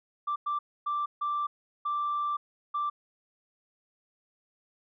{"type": "tone bursts at uneven times", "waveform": "sine", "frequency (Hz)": 1174.7, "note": "D6", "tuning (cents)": 0, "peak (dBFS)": -26, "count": 6, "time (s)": [[0.27, 0.36], [0.46, 0.59], [0.86, 1.06], [1.21, 1.47], [1.85, 2.37], [2.74, 2.9]], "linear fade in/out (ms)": 10, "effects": ["tanh soft clip ceiling -24 dBFS"]}